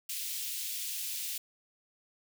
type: high-pass noise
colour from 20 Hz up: white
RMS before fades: -37 dBFS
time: 0.09-1.38 s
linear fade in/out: 5 ms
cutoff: 2500 Hz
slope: 24 dB/octave
effects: none